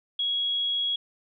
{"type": "tone", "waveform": "sine", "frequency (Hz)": 3322, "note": "G#7", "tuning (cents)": 0, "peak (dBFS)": -24, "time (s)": [0.19, 0.96], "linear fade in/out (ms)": 5, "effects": []}